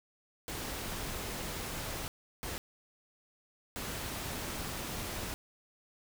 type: noise bursts at uneven times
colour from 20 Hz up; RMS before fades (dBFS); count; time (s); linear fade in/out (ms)
pink; -39; 3; 0.48-2.08 / 2.43-2.58 / 3.76-5.34; 0
effects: none